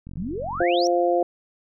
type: click train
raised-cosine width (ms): 5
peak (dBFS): -26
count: 26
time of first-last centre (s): 0.07-0.618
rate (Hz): 45.6
type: exponential sweep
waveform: sine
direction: up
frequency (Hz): 150.3 to 5920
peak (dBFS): -27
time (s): 0.17-0.87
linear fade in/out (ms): 0
type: harmonic tone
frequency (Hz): 174.5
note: F3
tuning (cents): -1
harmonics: 2 / 3 / 4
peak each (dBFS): -22 / -22 / -22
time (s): 0.6-1.23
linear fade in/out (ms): 5
effects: none